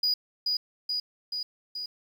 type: tone with echo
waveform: sine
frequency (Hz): 4913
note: D#8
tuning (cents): -23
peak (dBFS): -20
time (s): 0.03-0.14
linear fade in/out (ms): 5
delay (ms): 430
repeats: 4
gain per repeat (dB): -3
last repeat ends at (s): 1.86
effects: tanh soft clip ceiling -21 dBFS + 9-bit